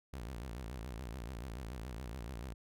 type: tone with vibrato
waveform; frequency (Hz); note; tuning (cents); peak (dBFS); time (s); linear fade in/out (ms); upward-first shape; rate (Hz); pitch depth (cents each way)
sawtooth; 60.5; B1; -35; -38; 0.13-2.54; 5; triangle; 7; 270
effects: none